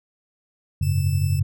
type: chord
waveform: sine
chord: F# suspended second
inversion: none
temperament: just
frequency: 92.5 / 104.06 / 138.75 Hz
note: F#2 / G#2 / C#3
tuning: 0 / +4 / +2 cents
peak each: -21 / -26 / -22 dBFS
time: 0.81-1.43 s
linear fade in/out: 5 ms
type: tone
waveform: 10% pulse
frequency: 2639 Hz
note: E7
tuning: 1 cent sharp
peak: -28 dBFS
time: 0.82-1.4 s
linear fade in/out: 10 ms
effects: none